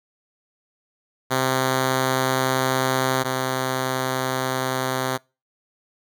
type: tone pair in turn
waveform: 5% pulse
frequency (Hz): 130.81 / 130.27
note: C3 / C3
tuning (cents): 0 / -7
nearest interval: unison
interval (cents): 7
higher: first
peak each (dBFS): -8 / -11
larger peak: first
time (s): 1.3-3.24 / 3.24-5.18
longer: neither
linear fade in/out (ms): 20
effects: noise-tail reverb RT60 0.3 s tail -26 dB re dry